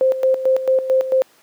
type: tone with tremolo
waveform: sine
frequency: 523.3 Hz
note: C5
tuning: in tune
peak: -11 dBFS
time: 0.01-1.22 s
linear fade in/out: 0 ms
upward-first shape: square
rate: 4.5 Hz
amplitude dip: 70%
effects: pink hiss -53 dBFS RMS until 1.42 s + high-pass 300 Hz 12 dB/octave